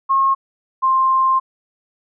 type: tone pair in turn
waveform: sine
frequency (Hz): 1081 / 1053.3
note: C#6 / C6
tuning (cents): -44 / +11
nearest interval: unison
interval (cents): 45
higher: first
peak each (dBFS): -12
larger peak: neither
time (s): 0.09-0.35 / 0.82-1.4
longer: second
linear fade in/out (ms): 20
effects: none